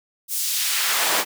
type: noise with high-pass filter sweep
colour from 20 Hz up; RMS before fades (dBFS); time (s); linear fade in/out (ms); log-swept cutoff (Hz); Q
pink; -22; 0.28-1.25; 50; 8700 to 450; 0.77
effects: none